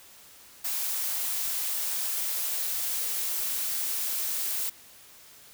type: noise with high-pass filter sweep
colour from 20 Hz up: blue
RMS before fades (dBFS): -30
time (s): 0.64-4.7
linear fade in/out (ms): 10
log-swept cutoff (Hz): 700 to 300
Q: 1.6
effects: white hiss -52 dBFS RMS until 5.53 s